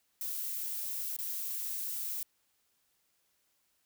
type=noise with dropouts; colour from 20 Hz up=violet; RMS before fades=-37 dBFS; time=0.21-2.23 s; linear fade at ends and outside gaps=1 ms; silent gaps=1.165-1.187 s; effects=white hiss -75 dBFS RMS until 3.85 s